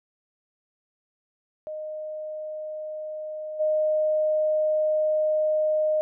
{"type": "tone with level steps", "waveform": "sine", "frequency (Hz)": 617, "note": "D#5", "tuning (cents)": -15, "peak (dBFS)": [-31, -20], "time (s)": [1.67, 6.01], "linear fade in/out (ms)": 0, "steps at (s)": 3.59, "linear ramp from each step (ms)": 20, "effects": []}